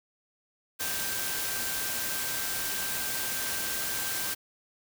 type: tone in noise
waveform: sine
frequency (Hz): 1568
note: G6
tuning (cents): 0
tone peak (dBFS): -40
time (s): 0.79-4.35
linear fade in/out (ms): 20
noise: white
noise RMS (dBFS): -32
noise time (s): 0.79-4.35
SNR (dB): -11
effects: none